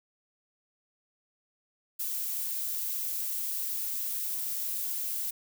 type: noise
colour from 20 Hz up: violet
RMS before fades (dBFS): -33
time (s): 1.99-5.31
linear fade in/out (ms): 10
effects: none